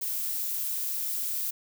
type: noise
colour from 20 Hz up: violet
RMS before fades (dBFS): -31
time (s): 0.01-1.51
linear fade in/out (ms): 10
effects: none